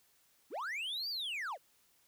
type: linear two-way sweep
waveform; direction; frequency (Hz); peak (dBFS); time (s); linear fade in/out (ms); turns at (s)
triangle; up then down; 196 to 4826 to 433.8; -35; 0.5-1.58; 50; 1.09
effects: white hiss -70 dBFS RMS until 2.07 s